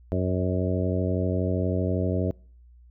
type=harmonic tone with a mistuned harmonic; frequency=92.5 Hz; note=F#2; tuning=in tune; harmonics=1 / 2 / 3 / 4 / 5 / 6 / 7; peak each=-26 / -29 / -31 / -32 / -33 / -34 / -34 dBFS; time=0.12-2.31 s; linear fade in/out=0 ms; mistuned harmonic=7; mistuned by=-23 cents; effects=noise-tail reverb RT60 0.5 s tail -26 dB re dry + added 60 Hz sine -49 dBFS peak until 2.9 s